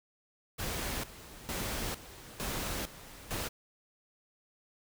pink noise with tremolo, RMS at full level -36 dBFS, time 0.58-3.49 s, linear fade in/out 20 ms, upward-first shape square, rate 1.1 Hz, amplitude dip 80%, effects none

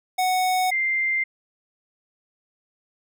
square / sine tone pair in turn, 740 / 2093 Hz, F#5 / C7, 0 / 0 cents, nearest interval octave + tritone, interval 1800 cents, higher second, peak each -20 dBFS, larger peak neither, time 0.18-0.71 / 0.71-1.24 s, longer neither, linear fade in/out 10 ms, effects none

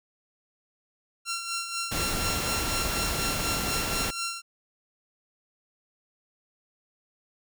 10% pulse tone with tremolo, 1367 Hz, F6, 37 cents flat, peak -20 dBFS, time 1.25-4.42 s, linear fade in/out 50 ms, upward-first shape sine, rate 4.1 Hz, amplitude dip 55%
pink noise, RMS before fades -30 dBFS, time 1.91-4.11 s, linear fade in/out 10 ms
effects none

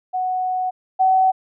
sine tone pair in turn, 740 / 755.1 Hz, F#5 / F#5, 0 / +35 cents, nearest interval unison, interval 35 cents, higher second, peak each -19 / -12 dBFS, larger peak second, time 0.13-0.71 / 0.99-1.32 s, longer first, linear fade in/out 20 ms, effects none

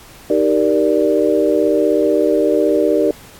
sine chord, Eb major seventh, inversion none, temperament equal with one note detuned, 311.1 / 390.2 / 466.2 / 587.3 Hz, Eb4 / G4 / Bb4 / D5, 0 / -8 / 0 / 0 cents, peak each -17 dBFS, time 0.3-3.11 s, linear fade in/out 2 ms, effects pink hiss -41 dBFS RMS until 3.39 s + AAC 64 kbps

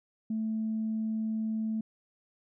sine tone, 220 Hz, A3, in tune, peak -28 dBFS, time 0.3-1.81 s, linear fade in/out 5 ms, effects tanh soft clip ceiling -24 dBFS

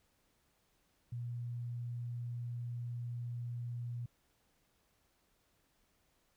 sine tone, 120 Hz, B2, 49 cents flat, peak -38 dBFS, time 1.12-4.06 s, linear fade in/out 5 ms, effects pink hiss -75 dBFS RMS until 6.36 s

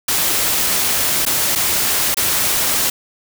white noise with dropouts, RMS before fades -17 dBFS, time 0.08-2.9 s, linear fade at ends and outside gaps 5 ms, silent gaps 1.253-1.263 / 1.553-1.557 / 2.145-2.169 s, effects none

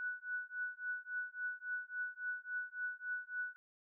sine tone with tremolo, 1480 Hz, F#6, in tune, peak -35 dBFS, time 0-3.56 s, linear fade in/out 0 ms, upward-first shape triangle, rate 3.6 Hz, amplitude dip 100%, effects none

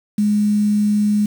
sine tone with quantisation, 208.6 Hz, G#3, 8 cents sharp, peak -13 dBFS, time 0.18-1.26 s, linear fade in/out 5 ms, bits 6, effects none

